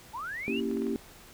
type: linear sweep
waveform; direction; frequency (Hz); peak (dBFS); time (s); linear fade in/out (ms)
sine; up; 830.6 to 2960; -34; 0.13-0.61; 20
type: chord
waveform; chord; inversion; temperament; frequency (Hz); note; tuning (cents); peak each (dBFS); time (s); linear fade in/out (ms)
sine; A# diminished seventh; none; equal; 233.1 / 277.2 / 329.6 / 392; A#3 / C#4 / E4 / G4; 0 / 0 / 0 / 0; -32 / -34 / -37 / -33; 0.48-0.96; 0
type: clicks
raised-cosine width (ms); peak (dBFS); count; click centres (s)
0.5; -32; 4; 0.713 / 0.771 / 0.82 / 0.868
effects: pink hiss -52 dBFS RMS until 1.33 s